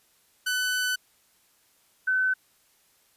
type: tone pair in turn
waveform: sawtooth / sine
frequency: 1501 / 1518.4 Hz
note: F#6 / F#6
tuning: +24 / +44 cents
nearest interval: unison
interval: 20 cents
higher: second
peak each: -21 dBFS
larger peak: neither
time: 0.46-0.96 / 2.07-2.34 s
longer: first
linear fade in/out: 10 ms
effects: white hiss -64 dBFS RMS until 3.16 s + resampled to 32000 Hz